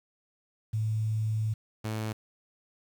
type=tone pair in turn; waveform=sine / sawtooth; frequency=109.2 / 109.2 Hz; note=A2 / A2; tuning=-13 / -13 cents; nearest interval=unison; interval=0 cents; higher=neither; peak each=-26 / -27 dBFS; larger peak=first; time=0.73-1.54 / 1.84-2.13 s; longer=first; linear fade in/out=10 ms; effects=9-bit